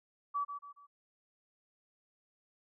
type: tone with echo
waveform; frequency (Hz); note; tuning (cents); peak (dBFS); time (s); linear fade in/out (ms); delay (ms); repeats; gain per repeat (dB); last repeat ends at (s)
sine; 1147; D6; -41; -31; 0.34-0.45; 20; 140; 3; -8; 0.87
effects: none